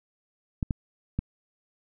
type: clicks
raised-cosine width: 5 ms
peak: -14 dBFS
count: 3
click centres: 0.628 / 0.708 / 1.19 s
effects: none